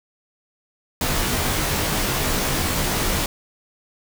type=noise with comb filter; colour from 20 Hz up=pink; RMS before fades=-22 dBFS; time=1.01-3.26 s; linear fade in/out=2 ms; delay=18 ms; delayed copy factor=-0.8; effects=none